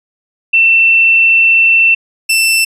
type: tone pair in turn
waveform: sine / sawtooth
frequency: 2686 / 2672 Hz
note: E7 / E7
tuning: +32 / +23 cents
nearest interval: unison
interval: 9 cents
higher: first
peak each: -5 dBFS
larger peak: neither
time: 0.53-1.95 / 2.29-2.65 s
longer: first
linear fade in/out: 10 ms
effects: resampled to 32000 Hz